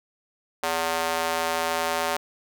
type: tone with high-pass filter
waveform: square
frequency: 82.41 Hz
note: E2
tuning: in tune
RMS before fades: -26 dBFS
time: 0.63-2.17 s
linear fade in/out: 5 ms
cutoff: 680 Hz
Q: 1.3
effects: none